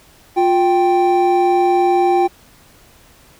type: tone pair together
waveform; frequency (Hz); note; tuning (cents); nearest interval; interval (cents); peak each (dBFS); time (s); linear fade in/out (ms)
triangle; 353.8 / 782.6; F4 / G5; +23 / -3; octave + major second; 1374; -12; 0.36-2.28; 20
effects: pink hiss -48 dBFS RMS until 3.39 s